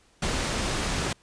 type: low-pass noise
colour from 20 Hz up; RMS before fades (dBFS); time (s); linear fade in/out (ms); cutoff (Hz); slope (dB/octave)
pink; -28; 0.22-1.13; 5; 8800; 12
effects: pink hiss -61 dBFS RMS until 1.22 s + resampled to 22050 Hz